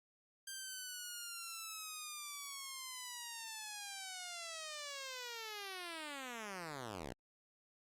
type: linear sweep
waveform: 5% pulse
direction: down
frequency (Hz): 1588 to 54.8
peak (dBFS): -33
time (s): 0.47-7.13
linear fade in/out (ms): 5
effects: low-pass 12000 Hz 12 dB/octave + Opus 48 kbps